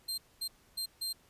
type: tone bursts at uneven times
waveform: sawtooth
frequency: 4170 Hz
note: C8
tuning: 7 cents flat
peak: -31 dBFS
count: 4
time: 0.08-0.18 / 0.41-0.48 / 0.77-0.86 / 1.01-1.13 s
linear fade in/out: 10 ms
effects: pink hiss -65 dBFS RMS until 1.29 s + resampled to 32000 Hz